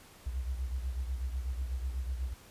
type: beating tone pair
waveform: sine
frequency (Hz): 62.7 / 70.8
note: B1 / C#2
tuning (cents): +27 / +37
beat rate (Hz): 8.1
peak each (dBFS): -33 / -40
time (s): 0.26-2.34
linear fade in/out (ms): 10
effects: pink hiss -56 dBFS RMS until 2.5 s + resampled to 32000 Hz